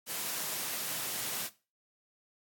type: high-pass noise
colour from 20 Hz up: white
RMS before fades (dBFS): -36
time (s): 0.06-1.5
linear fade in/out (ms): 50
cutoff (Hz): 110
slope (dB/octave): 48
effects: noise-tail reverb RT60 0.3 s tail -17 dB re dry + AAC 64 kbps